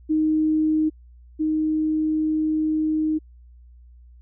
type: tone pair in turn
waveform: sine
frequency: 311.1 / 311.1 Hz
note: D#4 / D#4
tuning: 0 / 0 cents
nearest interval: unison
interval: 0 cents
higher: neither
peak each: -17 / -19 dBFS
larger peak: first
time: 0.09-0.9 / 1.39-3.19 s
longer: second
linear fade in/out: 20 ms
effects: added 60 Hz sine -45 dBFS peak until 4.21 s